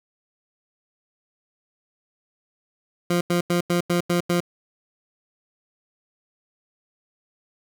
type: tone bursts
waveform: 20% pulse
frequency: 174.61 Hz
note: F3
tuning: in tune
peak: -14 dBFS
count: 7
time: 3.1-4.404 s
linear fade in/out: 5 ms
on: 110 ms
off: 89 ms
effects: none